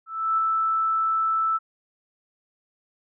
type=tone with ADSR envelope; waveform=sine; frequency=1318.5 Hz; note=E6; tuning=in tune; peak=-18 dBFS; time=0.06-1.59 s; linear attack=320 ms; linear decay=4 ms; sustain=-2 dB; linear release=30 ms; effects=none